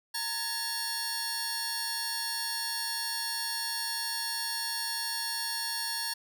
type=tone cluster; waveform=sawtooth; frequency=920 / 1687 / 4397 / 5560 Hz; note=A#5 / G#6 / C#8 / F8; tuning=-23 / +27 / -15 / -9 cents; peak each=-36 / -36 / -31 / -36 dBFS; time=0.14-6.14 s; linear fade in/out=10 ms; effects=none